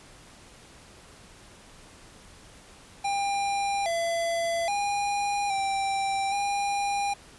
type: tone with pitch steps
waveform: square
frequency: 800 / 674 / 812 / 785 / 806 Hz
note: G5 / E5 / G#5 / G5 / G5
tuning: +35 / +38 / -39 / +2 / +48 cents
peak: -26 dBFS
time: 3.04-7.14 s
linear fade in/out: 10 ms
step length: 820 ms
effects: pink hiss -51 dBFS RMS until 7.38 s + resampled to 24000 Hz